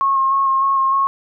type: tone with vibrato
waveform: sine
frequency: 1082 Hz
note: C#6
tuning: 42 cents flat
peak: -13 dBFS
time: 0.01-1.07 s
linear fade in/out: 0 ms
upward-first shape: square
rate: 3.3 Hz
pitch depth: 16 cents each way
effects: none